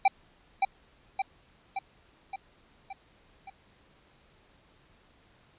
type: tone with echo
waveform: square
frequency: 780 Hz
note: G5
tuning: 9 cents flat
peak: -18 dBFS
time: 0.05-0.08 s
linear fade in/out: 5 ms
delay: 570 ms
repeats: 6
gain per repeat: -4 dB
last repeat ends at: 3.5 s
effects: pink hiss -62 dBFS RMS until 5.58 s + resampled to 8000 Hz